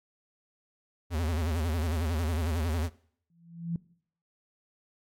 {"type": "tone with vibrato", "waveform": "square", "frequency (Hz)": 81.3, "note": "E2", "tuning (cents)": -23, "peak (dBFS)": -28, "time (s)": [1.1, 2.9], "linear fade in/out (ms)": 50, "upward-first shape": "sine", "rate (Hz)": 11, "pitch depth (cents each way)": 140}
{"type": "tone with exponential growth", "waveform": "sine", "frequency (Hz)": 168.6, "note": "E3", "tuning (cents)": 39, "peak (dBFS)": -26, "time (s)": [3.3, 3.76], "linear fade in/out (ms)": 2, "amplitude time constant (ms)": 98}
{"effects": ["noise-tail reverb RT60 0.6 s tail -21 dB re dry", "AAC 64 kbps"]}